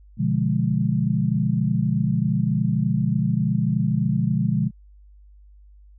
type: chord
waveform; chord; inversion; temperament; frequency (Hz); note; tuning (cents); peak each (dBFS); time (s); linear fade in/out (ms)
sine; B diminished seventh; none; equal; 123.47 / 146.83 / 174.61 / 207.7; B2 / D3 / F3 / Ab3; 0 / 0 / 0 / 0; -24; 0.17-4.71; 50
effects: added 50 Hz sine -46 dBFS peak until 5.98 s